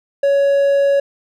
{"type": "tone", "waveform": "triangle", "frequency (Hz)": 559, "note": "C#5", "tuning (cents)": 14, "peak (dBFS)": -9, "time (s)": [0.23, 1], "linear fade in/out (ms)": 5, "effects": []}